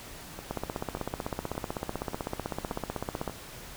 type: two click trains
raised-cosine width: 1 ms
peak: -24 / -17 dBFS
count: 6 / 45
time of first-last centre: 0.39-3.297 / 0.51-3.277 s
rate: 1.72 / 15.9 Hz
effects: pink hiss -45 dBFS RMS until 3.76 s